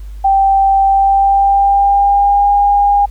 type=tone with pitch glide; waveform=sine; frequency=782 to 810.5 Hz; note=G5 to G#5; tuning=-4 to -42 cents; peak=-7 dBFS; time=0.24-3.06 s; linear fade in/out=10 ms; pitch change=+62 cents; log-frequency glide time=0.85-2.52 s; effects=added 50 Hz sine -25 dBFS peak until 3.1 s + pink hiss -50 dBFS RMS until 3.1 s